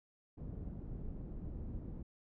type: low-pass noise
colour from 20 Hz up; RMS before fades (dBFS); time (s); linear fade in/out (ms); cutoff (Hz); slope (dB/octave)
pink; -44; 0.37-2.03; 10; 250; 12
effects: none